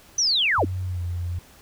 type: linear sweep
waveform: sine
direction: down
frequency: 6100 to 195.5 Hz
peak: -18 dBFS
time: 0.18-0.65 s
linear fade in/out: 5 ms
type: tone with pitch glide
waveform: sine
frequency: 92.5 to 87.51 Hz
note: F#2 to F2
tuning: 0 to +4 cents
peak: -25 dBFS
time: 0.58-1.39 s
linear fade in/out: 5 ms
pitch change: -96 cents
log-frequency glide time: 0.85-1.02 s
effects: pink hiss -51 dBFS RMS until 1.61 s